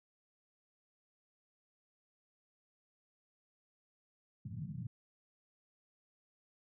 pink band-pass noise, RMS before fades -43 dBFS, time 4.45-4.87 s, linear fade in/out 5 ms, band 100 to 200 Hz, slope 48 dB/octave, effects none

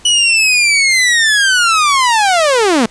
sawtooth linear sweep, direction down, 2960 to 207.7 Hz, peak -5 dBFS, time 0.05-2.86 s, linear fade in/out 5 ms, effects pink hiss -42 dBFS RMS until 2.9 s + resampled to 22050 Hz

